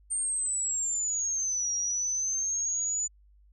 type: linear two-way sweep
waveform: sine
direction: down then up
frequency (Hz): 8790 to 5680 to 7000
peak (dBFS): -27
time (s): 0.1-3.08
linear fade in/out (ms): 20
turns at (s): 1.73
effects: added 50 Hz sine -56 dBFS peak until 3.52 s